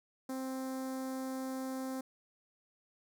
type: tone with notch filter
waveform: sawtooth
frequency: 262.3 Hz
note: C4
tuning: 4 cents sharp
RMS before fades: -39 dBFS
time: 0.29-2.01 s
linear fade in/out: 5 ms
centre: 2800 Hz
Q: 0.58
effects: none